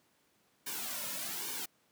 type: noise with flanger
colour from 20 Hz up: white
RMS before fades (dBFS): -39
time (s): 0.66-1.66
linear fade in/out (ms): 10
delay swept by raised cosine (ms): 1.5 to 2.6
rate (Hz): 1.2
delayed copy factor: -0.85
effects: pink hiss -71 dBFS RMS until 1.91 s + high-pass 150 Hz 12 dB/octave